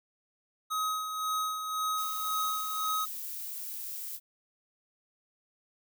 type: tone with tremolo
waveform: square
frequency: 1266 Hz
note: D#6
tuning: 30 cents sharp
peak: -29 dBFS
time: 0.7-3.06 s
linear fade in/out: 20 ms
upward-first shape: sine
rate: 1.9 Hz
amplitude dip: 50%
type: noise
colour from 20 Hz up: violet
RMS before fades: -39 dBFS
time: 1.95-4.2 s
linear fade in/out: 50 ms
effects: none